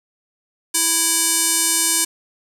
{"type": "tone with band-pass filter", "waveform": "square", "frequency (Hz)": 330, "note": "E4", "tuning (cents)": 2, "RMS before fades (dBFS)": -18, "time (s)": [0.74, 2.05], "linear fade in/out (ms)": 10, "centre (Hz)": 8900, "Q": 2.1, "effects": []}